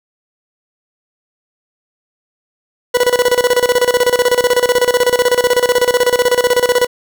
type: tone with tremolo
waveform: 40% pulse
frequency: 491.6 Hz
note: B4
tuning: 8 cents flat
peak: -7 dBFS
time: 2.94-6.87 s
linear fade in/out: 10 ms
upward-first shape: square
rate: 16 Hz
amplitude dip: 80%
effects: none